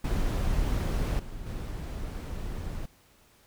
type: noise with level steps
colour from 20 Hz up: brown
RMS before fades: -27 / -40 / -35 dBFS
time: 0.04-2.86 s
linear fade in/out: 5 ms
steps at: 1.19 / 1.46 s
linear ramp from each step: 5 ms
effects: pink hiss -61 dBFS RMS until 3.46 s